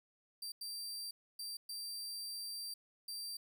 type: tone bursts at uneven times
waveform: sawtooth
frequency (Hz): 4699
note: D8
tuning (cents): 0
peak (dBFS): -39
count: 5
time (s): 0.42-0.52 / 0.61-1.11 / 1.39-1.57 / 1.69-2.74 / 3.08-3.37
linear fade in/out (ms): 5
effects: none